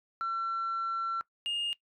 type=tone pair in turn; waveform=sine; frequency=1350 / 2835 Hz; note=E6 / F7; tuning=+41 / +25 cents; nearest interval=octave + minor second; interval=1284 cents; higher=second; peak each=-28 dBFS; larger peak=neither; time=0.21-1.21 / 1.46-1.73 s; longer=first; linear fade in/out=0 ms; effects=noise-tail reverb RT60 0.1 s tail -21 dB re dry + tanh soft clip ceiling -28 dBFS